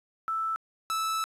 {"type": "tone pair in turn", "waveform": ["sine", "45% pulse"], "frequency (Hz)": [1320, 1310.9], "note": ["E6", "E6"], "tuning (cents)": [2, -10], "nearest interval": "unison", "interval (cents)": 12, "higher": "first", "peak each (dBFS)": [-27, -27], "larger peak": "neither", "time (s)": [[0.28, 0.56], [0.9, 1.24]], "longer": "second", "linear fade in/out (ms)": 0, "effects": ["resampled to 32000 Hz", "10-bit"]}